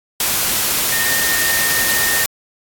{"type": "tone in noise", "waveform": "sine", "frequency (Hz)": 1834, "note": "A#6", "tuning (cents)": -29, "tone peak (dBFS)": -19, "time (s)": [0.92, 2.24], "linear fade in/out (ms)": 2, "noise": "white", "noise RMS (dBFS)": -17, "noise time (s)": [0.2, 2.26], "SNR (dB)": -5, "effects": ["AAC 64 kbps"]}